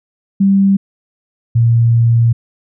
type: tone pair in turn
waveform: sine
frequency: 196 / 116.54 Hz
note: G3 / A#2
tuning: 0 / 0 cents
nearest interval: major sixth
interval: 900 cents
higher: first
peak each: -7 dBFS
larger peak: neither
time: 0.4-0.77 / 1.55-2.33 s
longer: second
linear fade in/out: 10 ms
effects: none